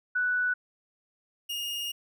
sine / 40% pulse tone pair in turn, 1483 / 2847 Hz, F#6 / F7, +4 / +33 cents, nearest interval major seventh, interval 1129 cents, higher second, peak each -24 / -30 dBFS, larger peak first, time 0.15-0.54 / 1.49-1.92 s, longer second, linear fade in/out 10 ms, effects none

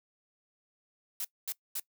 blue noise bursts, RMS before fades -35 dBFS, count 3, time 1.2-1.798 s, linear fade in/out 2 ms, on 46 ms, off 230 ms, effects noise-tail reverb RT60 0.1 s tail -21 dB re dry

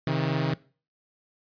sawtooth tone pair together, 134.6 / 158.5 Hz, C3 / D#3, +49 / +32 cents, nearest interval minor third, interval 283 cents, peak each -23 dBFS, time 0.07-0.54 s, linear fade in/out 2 ms, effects noise-tail reverb RT60 0.4 s tail -21 dB re dry + resampled to 11025 Hz

